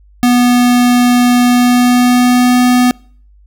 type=tone with pitch glide; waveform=square; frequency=245 to 248 Hz; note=B3 to B3; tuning=-14 to +7 cents; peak=-7 dBFS; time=0.23-2.91 s; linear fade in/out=0 ms; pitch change=+21 cents; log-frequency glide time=1.45-2.61 s; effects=noise-tail reverb RT60 0.5 s tail -26 dB re dry + added 50 Hz sine -41 dBFS peak until 3.46 s